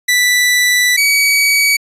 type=tone pair in turn; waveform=sawtooth; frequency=1975.5 / 2269 Hz; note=B6 / C#7; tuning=0 / +40 cents; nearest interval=major second; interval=240 cents; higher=second; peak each=-6 dBFS; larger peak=neither; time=0.08-0.97 / 0.97-1.77 s; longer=first; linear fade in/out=10 ms; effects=resampled to 32000 Hz